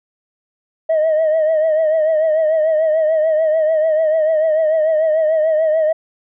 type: tone with vibrato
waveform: sine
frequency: 630 Hz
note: D#5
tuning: 21 cents sharp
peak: -10 dBFS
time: 0.89-5.93 s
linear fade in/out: 10 ms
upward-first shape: triangle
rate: 6.8 Hz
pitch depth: 69 cents each way
effects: tanh soft clip ceiling -10 dBFS